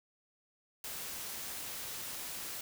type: noise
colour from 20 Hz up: white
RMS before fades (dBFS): -42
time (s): 0.84-2.61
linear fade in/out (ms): 2
effects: none